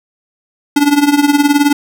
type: tone with tremolo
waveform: square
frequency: 288.6 Hz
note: D4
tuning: 30 cents flat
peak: -5 dBFS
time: 0.76-1.73 s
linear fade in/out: 5 ms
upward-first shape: triangle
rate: 19 Hz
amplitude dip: 85%
effects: none